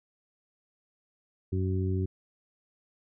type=harmonic tone; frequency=93.8 Hz; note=F#2; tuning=24 cents sharp; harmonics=1 / 2 / 3 / 4; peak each=-27 / -35 / -37 / -35 dBFS; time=1.52-2.06 s; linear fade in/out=10 ms; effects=none